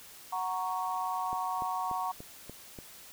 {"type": "chord", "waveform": "sine", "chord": "F# major", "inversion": "none", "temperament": "equal", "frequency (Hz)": [740, 932.3, 1108.7], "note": ["F#5", "A#5", "C#6"], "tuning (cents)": [0, 0, 0], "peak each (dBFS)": [-35, -35, -35], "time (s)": [0.32, 2.12], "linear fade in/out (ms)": 10}
{"type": "click train", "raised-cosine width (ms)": 2, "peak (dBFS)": -30, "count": 6, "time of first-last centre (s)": [1.33, 2.788], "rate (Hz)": 3.43}
{"effects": ["white hiss -51 dBFS RMS until 3.12 s"]}